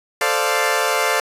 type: chord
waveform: 15% pulse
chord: D minor seventh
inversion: second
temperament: equal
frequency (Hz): 440 / 523.3 / 587.3 / 698.5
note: A4 / C5 / D5 / F5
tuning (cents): 0 / 0 / 0 / 0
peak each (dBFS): -16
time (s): 0.21-1.2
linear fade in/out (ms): 2
effects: resampled to 32000 Hz